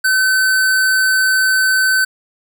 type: tone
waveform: square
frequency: 1526 Hz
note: G6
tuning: 47 cents flat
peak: -12 dBFS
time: 0.04-2.05 s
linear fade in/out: 10 ms
effects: none